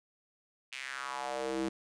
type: tone with high-pass filter sweep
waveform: square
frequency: 66 Hz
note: C2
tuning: 16 cents sharp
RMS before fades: -37 dBFS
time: 0.72-1.69 s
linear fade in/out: 5 ms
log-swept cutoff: 2600 to 270 Hz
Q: 3.2
effects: resampled to 22050 Hz